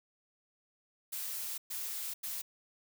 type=noise bursts at uneven times; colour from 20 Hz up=blue; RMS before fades=-39 dBFS; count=3; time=1.12-1.58 / 1.7-2.14 / 2.23-2.42 s; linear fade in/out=10 ms; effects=none